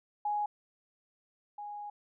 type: tone pair in turn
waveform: sine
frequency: 832 / 827.2 Hz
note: G#5 / G#5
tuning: +3 / -7 cents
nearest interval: unison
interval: 10 cents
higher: first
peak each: -29 / -39 dBFS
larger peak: first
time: 0.25-0.46 / 1.58-1.9 s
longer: second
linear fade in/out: 5 ms
effects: none